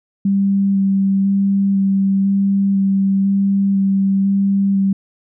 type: tone with vibrato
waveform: sine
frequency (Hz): 196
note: G3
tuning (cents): 0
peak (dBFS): -12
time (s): 0.25-4.93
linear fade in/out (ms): 5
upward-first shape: square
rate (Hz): 1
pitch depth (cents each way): 10
effects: none